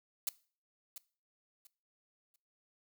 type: noise with echo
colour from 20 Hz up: blue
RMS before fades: -34 dBFS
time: 0.27-0.29 s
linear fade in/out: 2 ms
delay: 690 ms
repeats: 3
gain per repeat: -12 dB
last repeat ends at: 2.36 s
effects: noise-tail reverb RT60 0.4 s tail -20 dB re dry